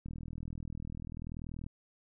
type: click train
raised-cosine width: 5 ms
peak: -30 dBFS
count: 66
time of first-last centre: 0.06-1.665 s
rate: 40.5 Hz
effects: none